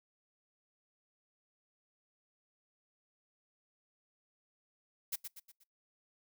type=noise with echo; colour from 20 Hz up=blue; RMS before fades=-36 dBFS; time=5.12-5.16 s; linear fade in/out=10 ms; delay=120 ms; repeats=4; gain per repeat=-7 dB; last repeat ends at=5.64 s; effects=noise-tail reverb RT60 0.2 s tail -25 dB re dry